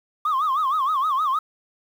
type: tone with vibrato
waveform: sine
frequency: 1152 Hz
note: D6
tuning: 34 cents flat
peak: -17 dBFS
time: 0.25-1.39 s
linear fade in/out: 5 ms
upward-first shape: sine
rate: 6.4 Hz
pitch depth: 180 cents each way
effects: tanh soft clip ceiling -17 dBFS + 8-bit